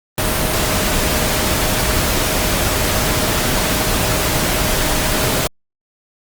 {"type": "tone in noise", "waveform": "sine", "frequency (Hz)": 622.3, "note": "D#5", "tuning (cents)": 0, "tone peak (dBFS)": -27, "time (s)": [0.18, 5.47], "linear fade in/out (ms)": 0, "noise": "pink", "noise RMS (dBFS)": -17, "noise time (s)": [0.18, 5.47], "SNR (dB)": -13, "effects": ["Opus 32 kbps"]}